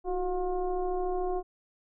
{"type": "tone with frequency modulation", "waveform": "sine", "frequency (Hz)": 367.8, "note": "F#4", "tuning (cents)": -10, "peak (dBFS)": -27, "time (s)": [0.04, 1.43], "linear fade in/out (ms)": 50, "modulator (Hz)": 351, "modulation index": 1.1, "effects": []}